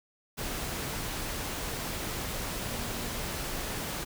sine tone in noise, 235.6 Hz, A#3, 19 cents sharp, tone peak -43 dBFS, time 2.67-3.2 s, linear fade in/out 20 ms, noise pink, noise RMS -35 dBFS, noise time 0.37-4.05 s, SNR -11 dB, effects none

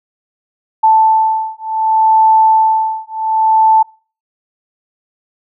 sine beating tone pair, 880 / 880.67 Hz, A5 / A5, 0 / +1 cents, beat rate 0.67 Hz, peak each -11 dBFS, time 0.83-3.83 s, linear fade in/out 10 ms, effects noise-tail reverb RT60 0.4 s tail -26 dB re dry

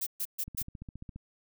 violet noise bursts, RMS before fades -33 dBFS, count 4, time 0.01-0.628 s, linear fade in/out 10 ms, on 57 ms, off 130 ms
click train, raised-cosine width 5 ms, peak -30 dBFS, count 11, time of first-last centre 0.48-1.16 s, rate 14.7 Hz
effects none

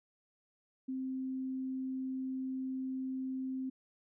sine tone, 261.6 Hz, C4, in tune, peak -35 dBFS, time 0.88-3.7 s, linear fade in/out 10 ms, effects none

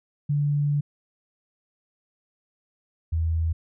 sine tone pair in turn, 145.3 / 81.55 Hz, D3 / E2, -18 / -18 cents, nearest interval minor seventh, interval 1000 cents, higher first, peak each -20 / -21 dBFS, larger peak first, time 0.29-0.81 / 3.12-3.53 s, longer first, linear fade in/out 10 ms, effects none

